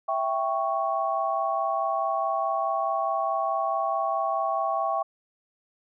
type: chord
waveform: sine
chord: C# diminished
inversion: first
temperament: equal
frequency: 659.3 / 784 / 1108.7 Hz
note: E5 / G5 / C#6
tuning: 0 / 0 / 0 cents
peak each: -28 dBFS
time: 0.08-5.03 s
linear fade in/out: 10 ms
effects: none